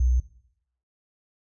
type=tone with sample-and-hold; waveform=sine; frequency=61.74 Hz; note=B1; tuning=in tune; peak=-18 dBFS; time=0-0.2 s; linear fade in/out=5 ms; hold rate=6300 Hz; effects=noise-tail reverb RT60 0.7 s tail -17 dB re dry + resampled to 24000 Hz